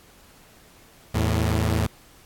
sawtooth tone pair together, 81.04 / 110 Hz, E2 / A2, -29 / 0 cents, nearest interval perfect fourth, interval 529 cents, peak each -19 dBFS, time 1.14-1.87 s, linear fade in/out 10 ms, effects pink hiss -53 dBFS RMS until 2.25 s + AAC 64 kbps

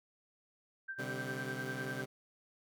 sine tone with tremolo, 1568 Hz, G6, in tune, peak -37 dBFS, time 0.88-2.02 s, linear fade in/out 10 ms, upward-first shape triangle, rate 10 Hz, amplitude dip 85%
15% pulse chord, C suspended second, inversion none, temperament equal with one note detuned, 128.79 / 146.83 / 196 Hz, C3 / D3 / G3, -27 / 0 / 0 cents, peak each -35 / -39 / -40 dBFS, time 0.98-2.06 s, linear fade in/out 20 ms
effects none

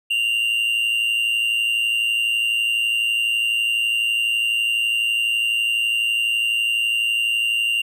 triangle tone pair together, 2778 / 2890 Hz, F7 / F#7, -10 / -41 cents, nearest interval minor second, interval 69 cents, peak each -17 / -24 dBFS, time 0.1-7.82 s, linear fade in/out 10 ms, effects none

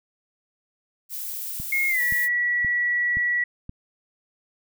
violet noise, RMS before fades -32 dBFS, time 1.09-2.29 s, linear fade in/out 50 ms
click train, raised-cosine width 5 ms, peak -23 dBFS, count 5, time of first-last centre 1.6-3.694 s, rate 1.91 Hz
sine tone with pitch glide, 2152 to 1939.5 Hz, C7 to B6, +48 to -32 cents, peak -20 dBFS, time 1.72-3.44 s, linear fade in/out 5 ms, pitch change -180 cents, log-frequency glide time 1.89-2.01 s
effects none

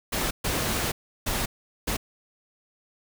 pink noise bursts at uneven times, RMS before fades -27 dBFS, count 4, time 0.12-0.31 / 0.44-0.92 / 1.26-1.46 / 1.87-1.97 s, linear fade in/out 10 ms, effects none

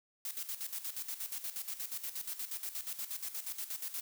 blue noise with tremolo, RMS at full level -39 dBFS, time 0.25-4.01 s, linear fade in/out 2 ms, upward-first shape square, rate 8.4 Hz, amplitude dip 70%, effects none

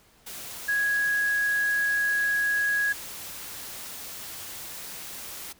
sine tone in noise, 1661.2 Hz, G#6, in tune, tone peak -22 dBFS, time 0.68-2.93 s, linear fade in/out 10 ms, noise white, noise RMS -39 dBFS, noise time 0.26-5.53 s, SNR +14 dB, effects pink hiss -59 dBFS RMS until 5.59 s

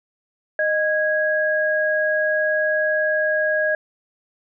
sine tone pair together, 618 / 1649.9 Hz, D#5 / G#6, -12 / -12 cents, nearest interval octave + perfect fourth, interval 1700 cents, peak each -20 dBFS, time 0.59-3.75 s, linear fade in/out 2 ms, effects none

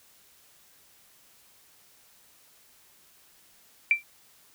sine tone with exponential decay, 2349 Hz, D7, in tune, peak -14 dBFS, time 3.91-4.03 s, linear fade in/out 1 ms, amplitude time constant 25 ms, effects white hiss -59 dBFS RMS until 4.54 s

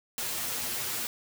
white noise with comb filter, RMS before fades -33 dBFS, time 0.18-1.07 s, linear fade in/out 0 ms, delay 8.3 ms, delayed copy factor +0.95, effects none

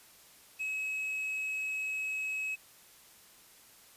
triangle tone with quantisation, 2564 Hz, E7, 49 cents flat, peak -31 dBFS, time 0.59-2.56 s, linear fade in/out 20 ms, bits 10, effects white hiss -58 dBFS RMS until 3.96 s + resampled to 32000 Hz

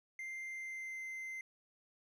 triangle tone with pitch glide, 2093 to 2075 Hz, C7 to C7, 0 to -15 cents, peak -40 dBFS, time 0.19-1.41 s, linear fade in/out 2 ms, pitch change -15 cents, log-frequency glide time 0.44-1.03 s, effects none

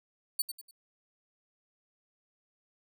10% pulse tone with echo, 4500 Hz, C#8, 25 cents sharp, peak -20 dBFS, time 0.39-0.42 s, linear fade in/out 5 ms, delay 97 ms, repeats 3, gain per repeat -9 dB, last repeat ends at 0.711 s, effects none

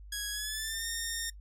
10% pulse tone with pitch glide, 1661.2 to 1832.6 Hz, G#6 to A#6, 0 to -30 cents, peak -25 dBFS, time 0.12-1.3 s, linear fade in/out 5 ms, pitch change +170 cents, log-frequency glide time 0.31-0.86 s, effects noise-tail reverb RT60 0.1 s tail -20 dB re dry + added 50 Hz sine -46 dBFS peak until 1.4 s

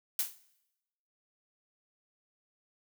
blue noise with exponential decay, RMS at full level -27 dBFS, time 0.19-0.38 s, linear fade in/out 2 ms, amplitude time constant 41 ms, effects noise-tail reverb RT60 0.9 s tail -19 dB re dry

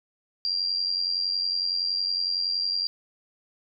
sine tone with amplitude modulation, 4752 Hz, D8, 20 cents sharp, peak -21 dBFS, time 0.45-2.87 s, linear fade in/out 0 ms, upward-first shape sine, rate 90.8 Hz, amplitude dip 65%, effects none

